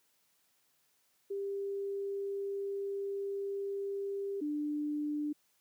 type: tone pair in turn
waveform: sine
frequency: 397.1 / 296.9 Hz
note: G4 / D4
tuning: +22 / +19 cents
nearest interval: perfect fourth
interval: 503 cents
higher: first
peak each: -34 / -32 dBFS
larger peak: second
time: 1.3-4.41 / 4.41-5.33 s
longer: first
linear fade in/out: 10 ms
effects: white hiss -73 dBFS RMS until 5.6 s + high-pass 100 Hz 12 dB/octave